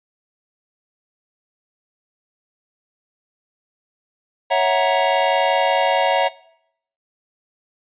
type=chord; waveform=square; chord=F# dominant seventh; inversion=second; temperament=equal with one note detuned; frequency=554.4 / 659.3 / 740 / 941 Hz; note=C#5 / E5 / F#5 / A#5; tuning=0 / 0 / 0 / +16 cents; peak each=-21 dBFS; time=4.5-6.29 s; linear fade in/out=20 ms; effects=noise-tail reverb RT60 0.7 s tail -20 dB re dry + resampled to 8000 Hz